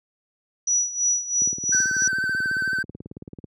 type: tone with tremolo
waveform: sine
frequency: 5870 Hz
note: F#8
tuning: 15 cents flat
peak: -17 dBFS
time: 0.67-2.08 s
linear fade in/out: 5 ms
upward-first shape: sine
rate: 3 Hz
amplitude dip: 80%
type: click train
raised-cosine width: 3 ms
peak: -23 dBFS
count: 38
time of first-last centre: 1.42-3.442 s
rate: 18.3 Hz
type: tone with vibrato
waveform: triangle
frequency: 1538 Hz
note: G6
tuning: 33 cents flat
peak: -20 dBFS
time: 1.72-2.83 s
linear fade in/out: 10 ms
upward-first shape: triangle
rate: 14 Hz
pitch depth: 38 cents each way
effects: high-pass 100 Hz 12 dB/octave